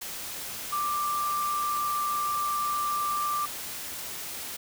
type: tone in noise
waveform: sine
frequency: 1180 Hz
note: D6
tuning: 8 cents sharp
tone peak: -26 dBFS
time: 0.72-3.46 s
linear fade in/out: 10 ms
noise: white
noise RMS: -37 dBFS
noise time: 0.01-4.57 s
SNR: +8 dB
effects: none